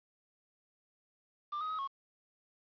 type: tone with pitch steps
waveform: triangle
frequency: 1188 / 1257 / 1268 / 1095 Hz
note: D6 / D#6 / D#6 / C#6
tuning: +20 / +17 / +32 / -22 cents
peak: -33 dBFS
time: 1.52-1.876 s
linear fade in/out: 10 ms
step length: 89 ms
effects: resampled to 11025 Hz + 10-bit